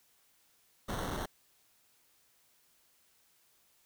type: noise with sample-and-hold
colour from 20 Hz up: pink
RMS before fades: -37 dBFS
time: 0.88-1.26 s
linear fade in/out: 10 ms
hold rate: 2450 Hz
effects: white hiss -69 dBFS RMS until 3.85 s